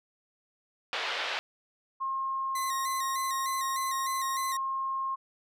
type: band-pass noise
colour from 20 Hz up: white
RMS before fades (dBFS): -33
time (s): 0.93-1.39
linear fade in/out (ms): 0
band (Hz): 480 to 3600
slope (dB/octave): 24
type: tone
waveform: sine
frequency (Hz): 1070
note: C6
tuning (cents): +38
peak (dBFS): -29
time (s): 2-5.16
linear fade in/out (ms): 20
type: tone with vibrato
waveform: 10% pulse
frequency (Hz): 1948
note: B6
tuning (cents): -24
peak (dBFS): -26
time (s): 2.55-4.57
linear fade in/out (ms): 5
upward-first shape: square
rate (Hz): 3.3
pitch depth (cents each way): 65
effects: none